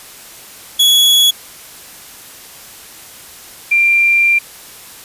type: tone pair in turn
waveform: 40% pulse / sine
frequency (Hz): 3368 / 2375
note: G#7 / D7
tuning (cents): +24 / +19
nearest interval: tritone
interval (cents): 605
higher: first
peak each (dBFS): -6 / -8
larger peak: first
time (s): 0.79-1.31 / 3.71-4.39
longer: second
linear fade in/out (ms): 10
effects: white hiss -36 dBFS RMS until 5.04 s + resampled to 32000 Hz